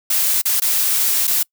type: noise with dropouts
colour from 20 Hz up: blue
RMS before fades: -17 dBFS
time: 0.1-1.43 s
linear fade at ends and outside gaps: 5 ms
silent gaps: 0.416-0.454 / 0.6-0.619 / 1.271-1.276 s
effects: noise-tail reverb RT60 0.1 s tail -26 dB re dry